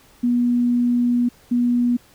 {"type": "tone pair in turn", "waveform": "sine", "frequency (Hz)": [242.4, 242.4], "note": ["B3", "B3"], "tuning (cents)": [-32, -32], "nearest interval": "unison", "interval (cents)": 0, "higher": "neither", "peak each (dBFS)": -15, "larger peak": "neither", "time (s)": [[0.23, 1.29], [1.51, 1.97]], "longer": "first", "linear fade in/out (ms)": 10, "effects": ["pink hiss -52 dBFS RMS until 2.14 s"]}